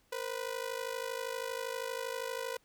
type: ring-modulated tone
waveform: sawtooth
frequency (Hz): 493.9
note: B4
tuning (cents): 0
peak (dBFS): -29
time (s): 0.12-2.57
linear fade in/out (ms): 5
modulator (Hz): 26.3
effects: pink hiss -70 dBFS RMS until 2.64 s